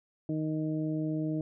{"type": "harmonic tone", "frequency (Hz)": 155.56, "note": "D#3", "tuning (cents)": 0, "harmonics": [1, 2, 3, 4], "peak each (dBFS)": [-33, -31, -44, -42], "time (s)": [0.29, 1.41], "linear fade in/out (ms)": 2, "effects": []}